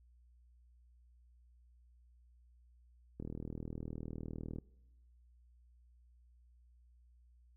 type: click train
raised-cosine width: 3 ms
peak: -30 dBFS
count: 56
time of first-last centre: 3.2-4.585 s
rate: 39.7 Hz
effects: noise-tail reverb RT60 1.0 s tail -22 dB re dry + added 60 Hz sine -62 dBFS peak until 7.56 s